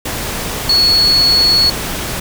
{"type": "tone in noise", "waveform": "sine", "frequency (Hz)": 4376, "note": "C#8", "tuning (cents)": -23, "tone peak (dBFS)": -8, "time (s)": [0.69, 1.7], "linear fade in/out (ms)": 5, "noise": "pink", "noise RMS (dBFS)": -21, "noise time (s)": [0.05, 2.2], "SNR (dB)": 10, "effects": []}